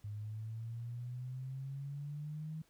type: exponential sweep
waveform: sine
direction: up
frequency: 103.1 to 159.1 Hz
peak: -40 dBFS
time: 0.04-2.62 s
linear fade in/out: 5 ms
effects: pink hiss -71 dBFS RMS until 2.69 s